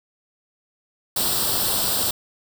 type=noise with comb filter; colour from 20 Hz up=white; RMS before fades=-22 dBFS; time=1.16-2.11 s; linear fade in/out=5 ms; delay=0.23 ms; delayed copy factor=+0.7; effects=none